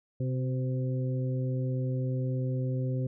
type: harmonic tone with a mistuned harmonic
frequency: 129.2 Hz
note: C3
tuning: 21 cents flat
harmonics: 1 / 2 / 3 / 4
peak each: -28 / -37 / -41 / -40 dBFS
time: 0.2-3.07 s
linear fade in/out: 5 ms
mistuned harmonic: 3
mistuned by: -26 cents
effects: none